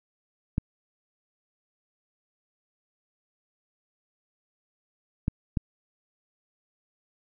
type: clicks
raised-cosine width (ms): 5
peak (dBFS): -12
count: 3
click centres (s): 0.581 / 5.281 / 5.572
effects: none